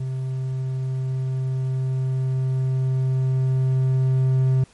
triangle tone with level ramp, 130.81 Hz, C3, in tune, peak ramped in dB -22 to -13 dBFS, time 0-4.64 s, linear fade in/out 5 ms, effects pink hiss -54 dBFS RMS until 4.73 s + MP3 48 kbps

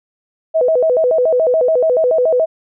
sine tone with vibrato, 566 Hz, C#5, 36 cents sharp, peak -10 dBFS, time 0.54-2.46 s, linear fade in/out 20 ms, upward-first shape square, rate 7 Hz, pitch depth 220 cents each way, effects none

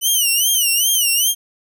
10% pulse tone with vibrato, 2960 Hz, F#7, in tune, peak -6 dBFS, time 0.01-1.35 s, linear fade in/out 50 ms, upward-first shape sine, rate 2.5 Hz, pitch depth 140 cents each way, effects none

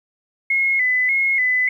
sine tone with vibrato, 2083 Hz, C7, 8 cents flat, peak -15 dBFS, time 0.5-1.69 s, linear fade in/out 5 ms, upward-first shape square, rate 1.7 Hz, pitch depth 65 cents each way, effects 9-bit

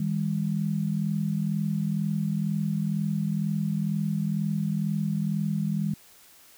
sine tone pair together, 159.1 / 201.2 Hz, D#3 / G3, +39 / +45 cents, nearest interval major third, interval 406 cents, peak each -27 dBFS, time 0-5.94 s, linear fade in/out 5 ms, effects white hiss -54 dBFS RMS until 6.57 s

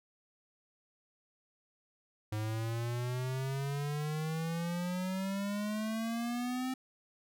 square exponential sweep, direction up, 106 to 260.8 Hz, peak -34 dBFS, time 2.32-6.74 s, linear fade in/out 5 ms, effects none

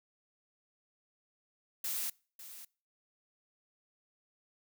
blue noise with echo, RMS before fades -36 dBFS, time 1.84-2.1 s, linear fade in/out 5 ms, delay 550 ms, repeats 1, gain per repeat -13 dB, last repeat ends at 2.65 s, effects noise-tail reverb RT60 0.4 s tail -25 dB re dry

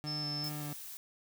30% pulse tone with vibrato, 148.7 Hz, D3, 22 cents sharp, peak -36 dBFS, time 0.04-0.73 s, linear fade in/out 0 ms, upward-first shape square, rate 2.6 Hz, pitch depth 16 cents each way
sine tone, 5274 Hz, E8, in tune, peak -36 dBFS, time 0.06-0.5 s, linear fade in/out 20 ms
blue noise, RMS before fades -46 dBFS, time 0.44-0.97 s, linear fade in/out 0 ms
effects none

